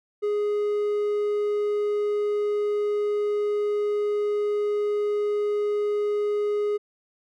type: tone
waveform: triangle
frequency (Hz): 415.3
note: G#4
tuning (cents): 0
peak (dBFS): -20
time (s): 0.22-6.78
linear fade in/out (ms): 20
effects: none